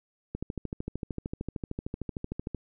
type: click train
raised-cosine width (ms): 3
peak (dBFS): -20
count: 30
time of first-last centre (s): 0.35-2.547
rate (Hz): 13.2
effects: none